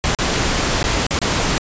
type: noise with dropouts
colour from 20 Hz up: pink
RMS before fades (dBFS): -18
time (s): 0.04-1.58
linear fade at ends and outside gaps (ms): 0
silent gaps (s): 0.149-0.188 / 0.829-0.841 / 1.066-1.108 / 1.189-1.216
effects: resampled to 16000 Hz